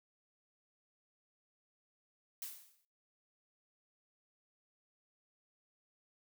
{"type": "noise with exponential decay", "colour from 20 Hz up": "blue", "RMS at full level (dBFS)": -41, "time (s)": [2.42, 2.85], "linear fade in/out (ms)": 1, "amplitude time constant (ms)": 93, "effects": ["noise-tail reverb RT60 0.4 s tail -23 dB re dry"]}